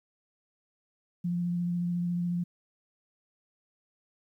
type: tone with vibrato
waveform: sine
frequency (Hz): 174.6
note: F3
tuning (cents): 0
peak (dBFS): -27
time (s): 1.24-2.44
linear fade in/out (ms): 10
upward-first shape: triangle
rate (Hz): 14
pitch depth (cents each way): 17
effects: 11-bit